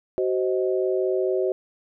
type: chord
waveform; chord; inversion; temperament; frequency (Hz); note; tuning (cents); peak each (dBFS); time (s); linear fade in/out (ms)
sine; C diminished; second; just; 376.7 / 523.3 / 627.9; Gb4 / C5 / Eb5; +31 / 0 / +16; -22 / -27 / -28; 0.18-1.52; 0
effects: none